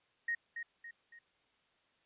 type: tone with echo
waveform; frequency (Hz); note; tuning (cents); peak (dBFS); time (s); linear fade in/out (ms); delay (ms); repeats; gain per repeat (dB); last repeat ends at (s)
sine; 1868; A#6; +3; -32; 0.28-0.35; 5; 280; 3; -7; 1.19
effects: white hiss -73 dBFS RMS until 2.05 s + resampled to 8000 Hz